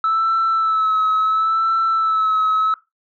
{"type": "tone with vibrato", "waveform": "sine", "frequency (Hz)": 1309, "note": "E6", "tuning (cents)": -13, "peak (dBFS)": -13, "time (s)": [0.04, 2.74], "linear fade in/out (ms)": 2, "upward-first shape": "sine", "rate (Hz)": 0.72, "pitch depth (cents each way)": 34, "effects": ["noise-tail reverb RT60 0.2 s tail -17 dB re dry", "tanh soft clip ceiling -12 dBFS"]}